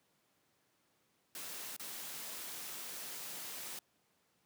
white noise with dropouts, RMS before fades -45 dBFS, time 1.35-3.79 s, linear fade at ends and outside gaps 2 ms, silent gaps 1.765-1.796 s, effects pink hiss -75 dBFS RMS until 4.45 s + high-pass 150 Hz 12 dB/octave

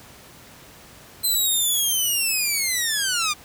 10% pulse linear sweep, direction down, 4105 to 1174.7 Hz, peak -12 dBFS, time 1.23-3.34 s, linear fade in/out 20 ms, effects pink hiss -46 dBFS RMS until 3.44 s + high-pass 60 Hz 12 dB/octave

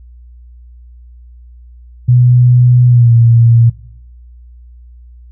sine tone with pitch glide, 123.47 to 116.61 Hz, B2 to A#2, 0 to +1 cents, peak -4 dBFS, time 2.08-3.7 s, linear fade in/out 10 ms, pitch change -99 cents, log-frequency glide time 2.87-3.13 s, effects noise-tail reverb RT60 0.7 s tail -18 dB re dry + added 60 Hz sine -34 dBFS peak until 5.31 s

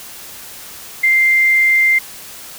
sine tone, 2093 Hz, C7, in tune, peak -9 dBFS, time 1.03-1.99 s, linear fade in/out 10 ms, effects white hiss -34 dBFS RMS until 2.58 s

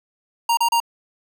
square tone bursts, 933 Hz, A#5, 1 cent sharp, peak -16 dBFS, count 3, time 0.49-0.802 s, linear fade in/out 5 ms, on 82 ms, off 33 ms, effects none

